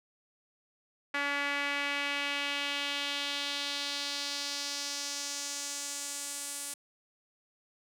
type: tone with band-pass filter sweep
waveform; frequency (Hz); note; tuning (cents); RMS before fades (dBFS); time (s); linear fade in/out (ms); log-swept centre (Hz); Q
sawtooth; 284.7; C#4; +46; -35; 1.14-6.74; 5; 1900 to 9100; 2.1
effects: none